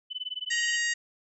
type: tone with tremolo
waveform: sine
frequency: 3007 Hz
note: F#7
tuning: 27 cents sharp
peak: -29 dBFS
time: 0.1-0.79 s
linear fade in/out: 20 ms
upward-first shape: sine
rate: 19 Hz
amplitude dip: 100%
type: harmonic tone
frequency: 942 Hz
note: A#5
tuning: 18 cents sharp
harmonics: 2 / 3 / 4 / 5 / 6 / 7 / 8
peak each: -27 / -35 / -42 / -38 / -45 / -36 / -36 dBFS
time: 0.5-0.94 s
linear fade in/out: 10 ms
effects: none